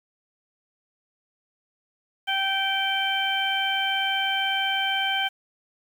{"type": "harmonic tone", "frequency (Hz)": 778, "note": "G5", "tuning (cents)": -13, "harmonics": [1, 2, 3, 4], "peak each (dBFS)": [-28, -28, -30, -26], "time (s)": [2.27, 5.29], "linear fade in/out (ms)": 20, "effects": ["8-bit"]}